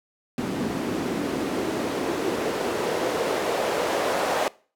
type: noise with band-pass filter sweep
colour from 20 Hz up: white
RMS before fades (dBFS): -26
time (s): 0.38-4.48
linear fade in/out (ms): 0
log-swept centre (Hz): 230 to 620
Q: 1.8
effects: noise-tail reverb RT60 0.4 s tail -22 dB re dry